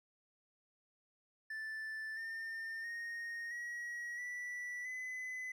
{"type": "tone with pitch steps", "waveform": "triangle", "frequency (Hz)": [1760, 1808.4, 1858.2, 1909.3, 1961.9, 2016], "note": ["A6", "A6", "A#6", "A#6", "B6", "B6"], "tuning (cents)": [0, 47, -6, 41, -12, 35], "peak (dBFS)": -39, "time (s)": [1.5, 5.52], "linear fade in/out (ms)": 5, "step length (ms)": 670, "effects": []}